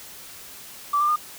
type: tone with pitch steps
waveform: triangle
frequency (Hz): 1162 / 1189.2 / 1217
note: D6 / D6 / D#6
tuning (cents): -19 / +21 / -39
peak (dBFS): -14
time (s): 0.93-1.161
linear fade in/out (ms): 10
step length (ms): 77
effects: tanh soft clip ceiling -16 dBFS + white hiss -42 dBFS RMS until 1.38 s